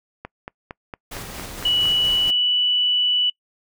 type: click train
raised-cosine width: 0.5 ms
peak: -17 dBFS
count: 8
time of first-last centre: 0.25-1.856 s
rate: 4.36 Hz
type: noise with tremolo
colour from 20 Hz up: pink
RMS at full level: -33 dBFS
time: 1.11-2.31 s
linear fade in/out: 10 ms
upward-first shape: square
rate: 4.3 Hz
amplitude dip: 25%
type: tone with pitch glide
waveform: sine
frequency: 2943 to 2963 Hz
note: F#7 to F#7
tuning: -10 to +2 cents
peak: -16 dBFS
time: 1.65-3.3 s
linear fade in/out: 5 ms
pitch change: +12 cents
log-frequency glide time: 1.9-2.59 s
effects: noise-tail reverb RT60 0.1 s tail -26 dB re dry

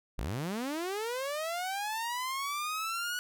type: linear sweep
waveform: sawtooth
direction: up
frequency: 38.03 to 1475 Hz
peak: -29 dBFS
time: 0.18-3.19 s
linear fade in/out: 0 ms
effects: none

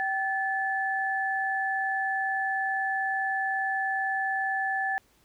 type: tone pair together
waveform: sine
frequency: 773 / 1735.3 Hz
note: G5 / A6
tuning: -24 / -24 cents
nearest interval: octave + major second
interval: 1400 cents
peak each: -29 / -28 dBFS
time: 0-4.98 s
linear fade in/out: 0 ms
effects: pink hiss -64 dBFS RMS until 5.24 s

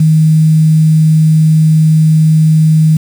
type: tone with quantisation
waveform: sine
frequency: 157.1 Hz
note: D#3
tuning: 17 cents sharp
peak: -4 dBFS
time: 0-2.97 s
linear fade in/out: 5 ms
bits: 5
effects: none

